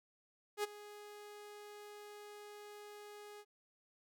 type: tone with ADSR envelope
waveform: sawtooth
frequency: 415.3 Hz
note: G#4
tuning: in tune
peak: -29 dBFS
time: 0.57-3.45 s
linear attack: 66 ms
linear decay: 20 ms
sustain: -18 dB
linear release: 54 ms
effects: none